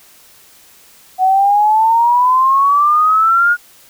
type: exponential sweep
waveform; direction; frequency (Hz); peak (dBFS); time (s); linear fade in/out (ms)
sine; up; 740 to 1444; -8; 1.18-3.57; 50
effects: white hiss -45 dBFS RMS until 3.89 s